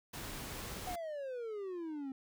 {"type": "noise", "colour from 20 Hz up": "pink", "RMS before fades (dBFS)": -44, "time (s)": [0.13, 0.96], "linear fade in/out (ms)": 10}
{"type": "exponential sweep", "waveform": "triangle", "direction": "down", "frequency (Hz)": [744, 261.6], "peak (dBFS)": -37, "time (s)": [0.87, 2.12], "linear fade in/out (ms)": 2}
{"effects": []}